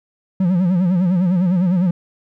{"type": "tone with vibrato", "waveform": "triangle", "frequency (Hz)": 180.6, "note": "F#3", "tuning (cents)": -42, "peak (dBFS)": -11, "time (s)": [0.4, 1.91], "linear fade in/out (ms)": 5, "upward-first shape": "sine", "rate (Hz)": 9.9, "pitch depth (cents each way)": 110, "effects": []}